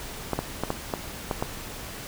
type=clicks; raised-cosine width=1 ms; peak=-11 dBFS; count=7; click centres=0.333 / 0.39 / 0.636 / 0.704 / 0.938 / 1.312 / 1.425 s; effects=pink hiss -38 dBFS RMS until 2.07 s

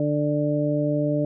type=harmonic tone; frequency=147.9 Hz; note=D3; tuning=13 cents sharp; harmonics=1 / 2 / 3 / 4; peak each=-25 / -24 / -32 / -25 dBFS; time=0-1.25 s; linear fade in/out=2 ms; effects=none

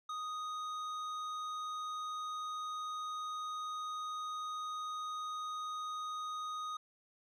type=tone with hard clipping; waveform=sine; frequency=1244.5 Hz; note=D#6; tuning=in tune; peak=-40 dBFS; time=0.09-6.77 s; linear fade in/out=5 ms; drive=9 dB; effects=resampled to 32000 Hz

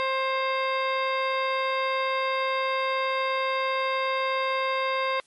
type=harmonic tone with a mistuned harmonic; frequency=529 Hz; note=C5; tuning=19 cents sharp; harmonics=1 / 2 / 3 / 4 / 5 / 6 / 7 / 9; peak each=-28 / -27 / -36 / -32 / -36 / -46 / -37 / -43 dBFS; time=0-5.2 s; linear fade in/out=0 ms; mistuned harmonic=6; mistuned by=+15 cents; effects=white hiss -61 dBFS RMS until 5.26 s + MP3 48 kbps

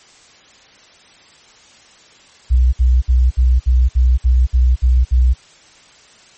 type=tone bursts; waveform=sine; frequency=62.3 Hz; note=B1; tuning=16 cents sharp; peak=-8 dBFS; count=10; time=2.5-5.34 s; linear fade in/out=20 ms; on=230 ms; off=60 ms; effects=white hiss -46 dBFS RMS until 6.37 s + MP3 32 kbps

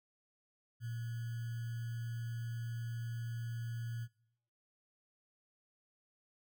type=tone with sample-and-hold; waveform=sine; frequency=116.54 Hz; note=A#2; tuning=in tune; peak=-38 dBFS; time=0.8-4.08 s; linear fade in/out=50 ms; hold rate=1575 Hz; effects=noise-tail reverb RT60 0.8 s tail -23 dB re dry

